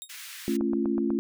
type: tone with exponential decay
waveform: 15% pulse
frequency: 3729 Hz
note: A#7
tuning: in tune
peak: -26 dBFS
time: 0.02-0.12 s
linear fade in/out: 0 ms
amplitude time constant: 21 ms
type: high-pass noise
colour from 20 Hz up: pink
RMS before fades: -42 dBFS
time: 0.09-0.57 s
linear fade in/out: 10 ms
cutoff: 1600 Hz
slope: 24 dB/octave
type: chord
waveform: sine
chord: A augmented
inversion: none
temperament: just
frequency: 220 / 275 / 343.8 Hz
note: A3 / C#4 / E#4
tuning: 0 / -14 / -27 cents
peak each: -28 dBFS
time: 0.48-1.19 s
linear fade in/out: 0 ms
type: click train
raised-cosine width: 1 ms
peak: -23 dBFS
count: 5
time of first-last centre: 0.61-1.104 s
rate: 8.09 Hz
effects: none